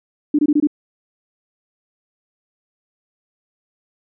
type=tone bursts; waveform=sine; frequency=296.2 Hz; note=D4; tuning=15 cents sharp; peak=-11 dBFS; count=5; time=0.34-0.672 s; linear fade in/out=5 ms; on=48 ms; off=23 ms; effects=none